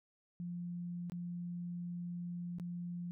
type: tone with dropouts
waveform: sine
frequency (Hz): 174.61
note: F3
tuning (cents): 0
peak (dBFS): -39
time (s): 0.4-3.11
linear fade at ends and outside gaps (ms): 0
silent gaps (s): 1.098-1.12 / 2.585-2.598
effects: none